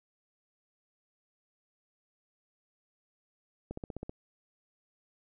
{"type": "click train", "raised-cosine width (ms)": 2, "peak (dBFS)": -25, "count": 7, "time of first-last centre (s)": [3.71, 4.095], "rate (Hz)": 15.6, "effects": []}